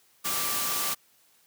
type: tone in noise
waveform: sine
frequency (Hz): 1171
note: D6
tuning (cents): -5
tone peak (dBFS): -36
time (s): 0.24-0.95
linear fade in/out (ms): 20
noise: white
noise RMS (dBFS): -29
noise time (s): 0.24-0.95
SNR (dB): -10
effects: white hiss -63 dBFS RMS until 1.46 s + high-pass 100 Hz 12 dB/octave